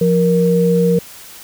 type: tone pair together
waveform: sine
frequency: 174.61 / 469.1 Hz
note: F3 / A#4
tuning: 0 / +11 cents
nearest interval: octave + perfect fourth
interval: 1711 cents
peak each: -13 dBFS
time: 0.01-0.99 s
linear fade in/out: 5 ms
effects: white hiss -37 dBFS RMS until 1.43 s